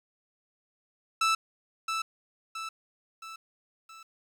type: tone with echo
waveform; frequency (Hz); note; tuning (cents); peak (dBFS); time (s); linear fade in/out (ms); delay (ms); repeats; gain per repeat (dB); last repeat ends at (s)
sawtooth; 1318.5; E6; 0; -19; 1.21-1.35; 5; 670; 4; -6; 4.03
effects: low-pass 8000 Hz 12 dB/octave + 10-bit